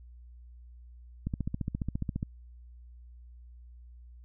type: click train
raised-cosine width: 5 ms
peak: -19 dBFS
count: 15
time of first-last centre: 1.27-2.229 s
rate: 14.6 Hz
effects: added 60 Hz sine -48 dBFS peak until 4.24 s